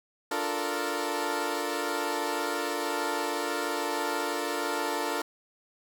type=chord; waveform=15% pulse; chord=Bb major seventh; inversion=first; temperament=equal; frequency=293.7 / 349.2 / 440 / 466.2 Hz; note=D4 / F4 / A4 / Bb4; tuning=0 / 0 / 0 / 0 cents; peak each=-28 dBFS; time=0.31-5.22 s; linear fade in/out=5 ms; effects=none